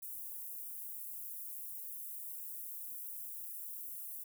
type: high-pass noise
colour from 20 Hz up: white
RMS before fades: -45 dBFS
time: 0.02-4.24 s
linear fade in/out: 10 ms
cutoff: 11000 Hz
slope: 24 dB/octave
effects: none